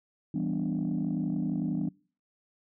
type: chord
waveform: sine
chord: E minor seventh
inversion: none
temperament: equal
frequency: 164.81 / 196 / 246.9 / 293.7 Hz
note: E3 / G3 / B3 / D4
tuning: 0 / 0 / 0 / 0 cents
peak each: -32 dBFS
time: 0.34-1.89 s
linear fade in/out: 5 ms
effects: noise-tail reverb RT60 0.4 s tail -24 dB re dry + tanh soft clip ceiling -22 dBFS